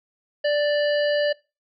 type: harmonic tone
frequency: 587.3 Hz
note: D5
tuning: in tune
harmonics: 1 / 3 / 5 / 7 / 8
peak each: -19 / -28 / -32 / -40 / -36 dBFS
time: 0.44-1.33 s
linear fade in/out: 10 ms
effects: noise-tail reverb RT60 0.3 s tail -24 dB re dry